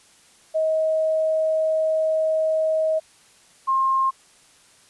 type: tone pair in turn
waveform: sine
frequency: 633 / 1064.6 Hz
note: D#5 / C6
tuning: +30 / +30 cents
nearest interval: major sixth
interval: 900 cents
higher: second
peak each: -18 / -17 dBFS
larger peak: second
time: 0.54-3 / 3.67-4.11 s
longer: first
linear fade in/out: 20 ms
effects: white hiss -54 dBFS RMS until 4.89 s + resampled to 24000 Hz